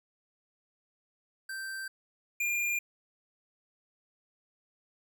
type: tone pair in turn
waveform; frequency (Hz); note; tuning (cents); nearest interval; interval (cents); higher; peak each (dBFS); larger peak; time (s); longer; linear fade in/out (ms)
square; 1563 / 2405; G6 / D7; -6 / +41; perfect fifth; 747; second; -37 / -29; second; 1.49-1.88 / 2.4-2.79; neither; 5
effects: none